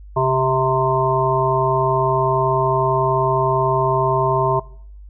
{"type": "harmonic tone with a mistuned harmonic", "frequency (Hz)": 130.81, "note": "C3", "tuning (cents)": 0, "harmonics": [1, 3, 5, 7, 8], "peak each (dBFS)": [-21, -21, -21, -21, -21], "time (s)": [0.16, 4.6], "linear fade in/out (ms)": 10, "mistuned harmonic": 1, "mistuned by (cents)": 21, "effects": ["noise-tail reverb RT60 0.6 s tail -21 dB re dry", "added 50 Hz sine -36 dBFS peak until 5.09 s"]}